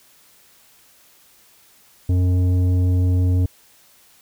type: tone with tanh clipping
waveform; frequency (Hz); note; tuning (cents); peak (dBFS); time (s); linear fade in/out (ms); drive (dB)
triangle; 90.6; F#2; -36; -16; 2.09-3.46; 5; 14
effects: white hiss -53 dBFS RMS until 4.21 s